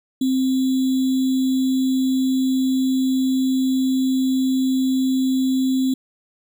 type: tone with sample-and-hold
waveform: sine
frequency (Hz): 261.6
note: C4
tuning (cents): 0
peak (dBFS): -16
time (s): 0.21-5.94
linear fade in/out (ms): 5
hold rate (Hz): 3675
effects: none